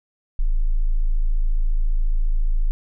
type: tone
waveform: sine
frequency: 27.24 Hz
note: A0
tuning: 16 cents flat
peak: -15 dBFS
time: 0.39-2.71 s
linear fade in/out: 0 ms
effects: none